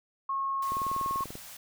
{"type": "tone", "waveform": "sine", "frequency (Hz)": 1088, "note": "C#6", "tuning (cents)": -33, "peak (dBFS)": -28, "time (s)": [0.29, 1.24], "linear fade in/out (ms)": 5}
{"type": "band-stop noise", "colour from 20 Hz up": "white", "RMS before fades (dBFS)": -46, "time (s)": [0.62, 1.57], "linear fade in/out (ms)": 5, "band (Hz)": [240, 550], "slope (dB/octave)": 48}
{"type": "click train", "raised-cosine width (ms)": 2, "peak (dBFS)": -28, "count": 14, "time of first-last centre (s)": [0.72, 1.354], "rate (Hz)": 20.5}
{"effects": []}